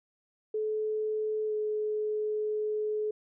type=tone with pitch glide; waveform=sine; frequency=430.9 to 426.2 Hz; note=A4 to G#4; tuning=-36 to +45 cents; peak=-28 dBFS; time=0.54-3.11 s; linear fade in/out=5 ms; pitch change=-19 cents; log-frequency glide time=1.47-1.53 s; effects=none